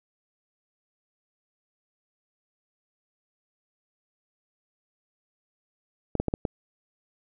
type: clicks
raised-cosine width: 2 ms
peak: -12 dBFS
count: 5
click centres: 6.153 / 6.2 / 6.283 / 6.339 / 6.452 s
effects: none